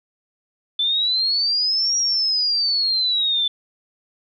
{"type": "exponential two-way sweep", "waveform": "sine", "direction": "up then down", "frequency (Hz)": [3500, 5700, 3500], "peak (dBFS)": -17, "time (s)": [0.79, 3.48], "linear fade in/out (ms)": 5, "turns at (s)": 1.97, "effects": []}